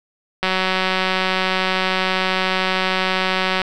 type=click train; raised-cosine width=0.3 ms; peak=-3 dBFS; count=597; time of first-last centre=0.43-3.617 s; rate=187 Hz; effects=none